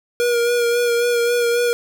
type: tone with vibrato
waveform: square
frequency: 476.7 Hz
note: A#4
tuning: 39 cents sharp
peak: -16 dBFS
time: 0.2-1.73 s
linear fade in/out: 0 ms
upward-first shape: sine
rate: 3.7 Hz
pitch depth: 25 cents each way
effects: none